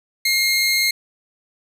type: tone pair together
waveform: 25% pulse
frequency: 2135 / 4030 Hz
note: C7 / B7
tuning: +34 / +34 cents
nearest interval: major seventh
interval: 1100 cents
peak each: -13 / -20 dBFS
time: 0.25-0.91 s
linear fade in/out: 5 ms
effects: none